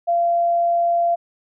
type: tone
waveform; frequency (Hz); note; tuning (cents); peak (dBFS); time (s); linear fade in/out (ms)
sine; 687; F5; -29; -15; 0.07-1.16; 20
effects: none